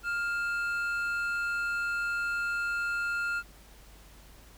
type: tone pair together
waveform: triangle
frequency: 1403 / 2637 Hz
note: F6 / E7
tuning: +8 / 0 cents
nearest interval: major seventh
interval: 1092 cents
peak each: -27 / -38 dBFS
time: 0.03-3.43 s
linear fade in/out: 50 ms
effects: added 50 Hz sine -53 dBFS peak until 4.57 s + pink hiss -56 dBFS RMS until 4.57 s